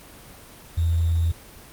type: tone with sample-and-hold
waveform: sine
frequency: 83.2 Hz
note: E2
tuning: 17 cents sharp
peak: -18 dBFS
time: 0.77-1.32 s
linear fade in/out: 10 ms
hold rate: 3675 Hz
effects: pink hiss -45 dBFS RMS until 1.72 s + Opus 24 kbps